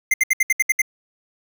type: tone bursts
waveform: square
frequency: 2087 Hz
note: C7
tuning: 5 cents flat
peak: -14 dBFS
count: 8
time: 0.11-0.818 s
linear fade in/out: 5 ms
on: 29 ms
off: 68 ms
effects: none